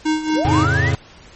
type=tone with tremolo; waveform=square; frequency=311.1 Hz; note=D#4; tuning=in tune; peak=-15 dBFS; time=0.05-0.66 s; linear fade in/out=10 ms; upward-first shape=sine; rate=4.3 Hz; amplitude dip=70%
type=linear sweep; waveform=sine; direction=up; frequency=410 to 2093 Hz; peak=-18 dBFS; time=0.34-0.92 s; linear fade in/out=50 ms
type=chord; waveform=square; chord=F augmented; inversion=none; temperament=equal; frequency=87.31 / 110 / 138.59 Hz; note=F2 / A2 / C#3; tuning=0 / 0 / 0 cents; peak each=-21 dBFS; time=0.45-0.95 s; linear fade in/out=0 ms
effects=pink hiss -44 dBFS RMS until 1.35 s + MP3 32 kbps